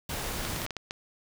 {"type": "noise", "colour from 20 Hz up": "pink", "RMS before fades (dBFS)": -34, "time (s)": [0.09, 0.66], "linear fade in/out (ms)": 5}
{"type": "clicks", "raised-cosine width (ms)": 0.2, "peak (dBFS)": -17, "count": 7, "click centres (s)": [0.451, 0.562, 0.618, 0.664, 0.707, 0.767, 0.909]}
{"effects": []}